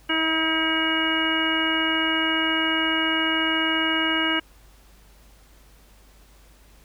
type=harmonic tone; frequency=320.4 Hz; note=E4; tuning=49 cents flat; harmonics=1 / 2 / 3 / 4 / 5 / 6 / 7 / 9; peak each=-26 / -34 / -32 / -31 / -27 / -36 / -28 / -25 dBFS; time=0.09-4.4 s; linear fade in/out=10 ms; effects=added 50 Hz sine -51 dBFS peak until 6.84 s + pink hiss -56 dBFS RMS until 6.84 s